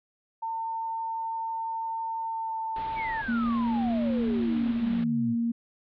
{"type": "tone with pitch glide", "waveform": "sine", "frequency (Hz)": [903, 893.1], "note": ["A5", "A5"], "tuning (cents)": [45, 26], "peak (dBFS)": -29, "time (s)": [0.42, 3.22], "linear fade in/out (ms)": 10, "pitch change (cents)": -19, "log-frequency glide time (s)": [2.27, 2.58]}
{"type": "low-pass noise", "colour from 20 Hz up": "pink", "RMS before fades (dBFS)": -43, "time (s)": [2.76, 5.04], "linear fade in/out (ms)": 2, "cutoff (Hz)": 3900, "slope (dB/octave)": 48}
{"type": "exponential sweep", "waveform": "sine", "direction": "down", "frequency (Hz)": [2349, 110], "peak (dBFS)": -32, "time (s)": [2.95, 5.36], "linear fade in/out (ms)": 50}
{"type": "tone", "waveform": "sine", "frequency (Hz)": 233.1, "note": "A#3", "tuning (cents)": 0, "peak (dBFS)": -24, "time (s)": [3.28, 5.52], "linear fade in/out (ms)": 10}
{"effects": []}